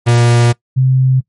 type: tone pair in turn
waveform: 45% pulse / sine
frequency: 119.1 / 130.53 Hz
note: A#2 / C3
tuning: +38 / -4 cents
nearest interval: major second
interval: 158 cents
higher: second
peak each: -7 dBFS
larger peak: neither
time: 0.06-0.53 / 0.76-1.21 s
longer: first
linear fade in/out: 20 ms
effects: noise-tail reverb RT60 0.1 s tail -21 dB re dry + MP3 48 kbps